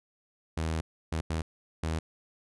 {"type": "tone bursts at uneven times", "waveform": "sawtooth", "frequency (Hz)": 80.2, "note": "E2", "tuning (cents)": -47, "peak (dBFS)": -25, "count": 4, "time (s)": [[0.57, 0.81], [1.12, 1.21], [1.3, 1.42], [1.83, 1.99]], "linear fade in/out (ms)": 5, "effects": ["resampled to 24000 Hz"]}